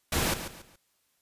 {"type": "noise with echo", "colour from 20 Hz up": "pink", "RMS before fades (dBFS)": -27, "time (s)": [0.12, 0.34], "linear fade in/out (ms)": 5, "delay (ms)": 140, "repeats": 3, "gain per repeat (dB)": -10, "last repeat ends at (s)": 0.76, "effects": ["white hiss -72 dBFS RMS until 1.21 s", "resampled to 32000 Hz"]}